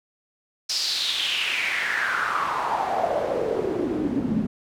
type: noise with band-pass filter sweep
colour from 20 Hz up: pink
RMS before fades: -25 dBFS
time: 0.69-4.47 s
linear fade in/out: 10 ms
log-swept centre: 5200 to 200 Hz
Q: 5.1
effects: none